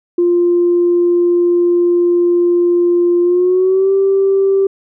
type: tone with pitch glide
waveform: sine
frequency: 349.2 to 389.7 Hz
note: F4 to G4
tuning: 0 to -10 cents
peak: -8 dBFS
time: 0.18-4.67 s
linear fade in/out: 5 ms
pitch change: +190 cents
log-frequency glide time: 3.22-3.92 s
effects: tanh soft clip ceiling -4 dBFS